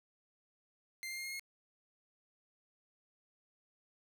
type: tone with pitch steps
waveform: sawtooth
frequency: 2093 / 2109 / 2125 / 2141 / 2157 Hz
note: C7 / C7 / C7 / C7 / C#7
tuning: 0 / +13 / +26 / +39 / -48 cents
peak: -37 dBFS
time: 1.03-1.395 s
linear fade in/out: 0 ms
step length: 73 ms
effects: none